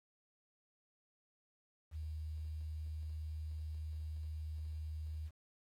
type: tone with quantisation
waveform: sine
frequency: 77.78 Hz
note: D#2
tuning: in tune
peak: -40 dBFS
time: 1.91-5.31 s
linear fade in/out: 50 ms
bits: 11
effects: AAC 48 kbps